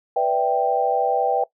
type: chord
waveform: sine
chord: E minor seventh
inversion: second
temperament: equal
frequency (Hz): 493.9 / 587.3 / 659.3 / 784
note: B4 / D5 / E5 / G5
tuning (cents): 0 / 0 / 0 / 0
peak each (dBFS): -23 / -26 / -24 / -20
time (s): 0.16-1.44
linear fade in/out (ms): 5
effects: noise-tail reverb RT60 0.1 s tail -20 dB re dry